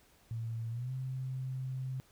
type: tone with pitch glide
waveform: sine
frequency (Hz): 114.2 to 130.43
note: A#2 to C3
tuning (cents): -35 to -5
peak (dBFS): -35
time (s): 0.31-2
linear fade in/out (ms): 0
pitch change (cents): +230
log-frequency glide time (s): 0.7-0.92
effects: pink hiss -65 dBFS RMS until 2.11 s